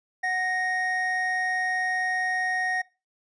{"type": "tone pair together", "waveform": "triangle", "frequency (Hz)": [740, 1864.7], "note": ["F#5", "A#6"], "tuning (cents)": [0, 0], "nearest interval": "octave + major third", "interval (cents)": 1600, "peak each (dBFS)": [-27, -24], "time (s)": [0.23, 2.82], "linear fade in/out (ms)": 10, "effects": ["noise-tail reverb RT60 0.3 s tail -22 dB re dry", "resampled to 22050 Hz"]}